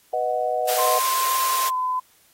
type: chord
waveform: sine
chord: B major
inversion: none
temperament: equal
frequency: 493.9 / 622.3 / 740 Hz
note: B4 / D#5 / F#5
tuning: 0 / 0 / 0 cents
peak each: -27 / -25 / -24 dBFS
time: 0.13-0.99 s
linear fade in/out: 5 ms
type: high-pass noise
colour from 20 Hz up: white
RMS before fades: -26 dBFS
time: 0.67-1.7 s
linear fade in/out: 20 ms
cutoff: 420 Hz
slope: 48 dB/octave
type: tone with pitch glide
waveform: sine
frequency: 1046.5 to 1013.2 Hz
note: C6 to B5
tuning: 0 to +44 cents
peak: -21 dBFS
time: 0.78-2 s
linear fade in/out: 10 ms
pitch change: -56 cents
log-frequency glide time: 1.68-1.74 s
effects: white hiss -58 dBFS RMS until 2.33 s + AAC 48 kbps